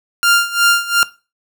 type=tone with tremolo; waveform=sawtooth; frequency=1396.9 Hz; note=F6; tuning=in tune; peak=-5 dBFS; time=0.23-1.03 s; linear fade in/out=0 ms; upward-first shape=sine; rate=2.8 Hz; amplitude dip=85%; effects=noise-tail reverb RT60 0.3 s tail -18 dB re dry